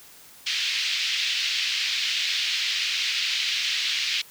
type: band-pass noise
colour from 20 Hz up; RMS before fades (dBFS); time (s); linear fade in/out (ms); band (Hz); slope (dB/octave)
pink; -26; 0.46-4.22; 10; 2400 to 4800; 24
effects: white hiss -49 dBFS RMS until 4.3 s